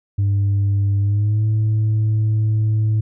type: tone with pitch glide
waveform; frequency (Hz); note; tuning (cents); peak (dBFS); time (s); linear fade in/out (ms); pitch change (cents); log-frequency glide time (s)
sine; 100 to 108.42; G2 to A2; +35 to -25; -12; 0.18-3.01; 10; +140; 1-1.45
effects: tanh soft clip ceiling -13 dBFS